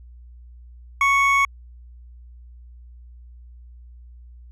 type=tone pair together; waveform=triangle; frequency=1108.7 / 2217 Hz; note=C#6 / C#7; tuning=0 / 0 cents; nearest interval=octave; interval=1200 cents; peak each=-16 dBFS; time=1.01-1.45 s; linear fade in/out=2 ms; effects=added 60 Hz sine -41 dBFS peak until 4.51 s